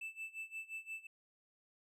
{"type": "tone with tremolo", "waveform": "triangle", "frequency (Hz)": 2642, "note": "E7", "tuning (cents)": 3, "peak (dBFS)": -39, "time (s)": [0.01, 1.07], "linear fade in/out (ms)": 5, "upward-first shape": "sine", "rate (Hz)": 5.7, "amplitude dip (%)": 90, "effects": []}